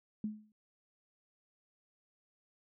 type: tone with exponential decay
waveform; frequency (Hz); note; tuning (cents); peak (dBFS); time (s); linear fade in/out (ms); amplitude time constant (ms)
sine; 213.3; G#3; +46; -31; 0.24-0.52; 2; 60
effects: none